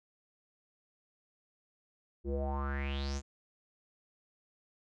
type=tone with low-pass filter sweep; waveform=square; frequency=69.3 Hz; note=C#2; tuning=in tune; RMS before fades=-35 dBFS; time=2.24-3.22 s; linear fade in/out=50 ms; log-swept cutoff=360 to 7300 Hz; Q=6.9; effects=none